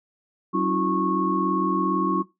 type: tone cluster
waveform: sine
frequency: 190 / 277.7 / 324.4 / 361.9 / 1098 Hz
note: F#3 / C#4 / E4 / F#4 / C#6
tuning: +46 / +3 / -28 / -38 / -17 cents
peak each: -27 / -29 / -26 / -29 / -25 dBFS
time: 0.53-2.23 s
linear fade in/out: 20 ms
effects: noise-tail reverb RT60 0.2 s tail -17 dB re dry